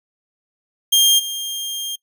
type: tone with level steps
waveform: sawtooth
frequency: 3206 Hz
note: G7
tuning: 38 cents sharp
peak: -7 / -20 dBFS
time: 0.92-1.96 s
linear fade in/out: 10 ms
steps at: 1.18 s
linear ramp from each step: 20 ms
effects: noise-tail reverb RT60 0.1 s tail -23 dB re dry

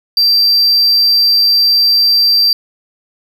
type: tone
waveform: triangle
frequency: 4699 Hz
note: D8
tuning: in tune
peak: -6 dBFS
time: 0.17-2.53 s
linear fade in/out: 2 ms
effects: none

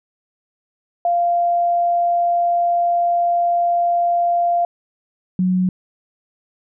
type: tone pair in turn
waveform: sine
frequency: 694 / 183.82 Hz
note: F5 / F#3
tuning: -11 / -11 cents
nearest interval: octave + major seventh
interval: 2300 cents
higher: first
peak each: -14 / -14 dBFS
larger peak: neither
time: 1.05-4.65 / 5.39-5.69 s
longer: first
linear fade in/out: 2 ms
effects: none

